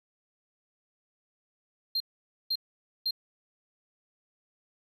triangle tone bursts, 4186 Hz, C8, in tune, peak -25 dBFS, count 3, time 1.95-3.109 s, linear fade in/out 5 ms, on 53 ms, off 500 ms, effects none

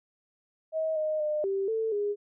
sine tone with pitch steps, 636 / 619 / 605 / 390.4 / 445.1 / 410.9 Hz, D#5 / D#5 / D#5 / G4 / A4 / G#4, +38 / -9 / -49 / -7 / +20 / -18 cents, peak -26 dBFS, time 0.72-2.16 s, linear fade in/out 50 ms, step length 240 ms, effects none

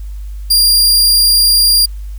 sawtooth tone, 4790 Hz, D8, 33 cents sharp, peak -4 dBFS, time 0.5-1.86 s, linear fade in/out 10 ms, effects added 50 Hz sine -22 dBFS peak until 2.18 s + white hiss -49 dBFS RMS until 2.18 s

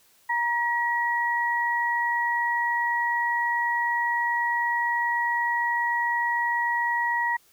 sine tone pair together, 944 / 1913.3 Hz, A#5 / A#6, +22 / +45 cents, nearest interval octave, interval 1223 cents, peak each -25 dBFS, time 0.29-7.37 s, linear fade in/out 10 ms, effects white hiss -60 dBFS RMS until 7.52 s

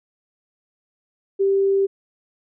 sine tone, 392 Hz, G4, in tune, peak -15 dBFS, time 1.39-1.87 s, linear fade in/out 20 ms, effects none

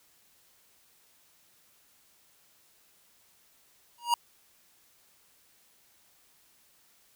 square tone with exponential growth, 950 Hz, A#5, 33 cents sharp, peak -19 dBFS, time 3.98-4.14 s, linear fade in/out 2 ms, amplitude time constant 33 ms, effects white hiss -64 dBFS RMS until 7.15 s

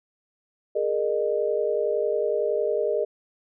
sine chord, Ab suspended second, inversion none, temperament equal with one note detuned, 415.3 / 466.2 / 611.2 Hz, Ab4 / Bb4 / Eb5, 0 / 0 / -31 cents, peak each -26 dBFS, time 0.75-3.05 s, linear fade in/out 10 ms, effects none

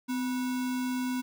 sine tone with sample-and-hold, 254.2 Hz, C4, 50 cents flat, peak -28 dBFS, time 0.08-1.22 s, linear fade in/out 20 ms, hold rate 1225 Hz, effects none

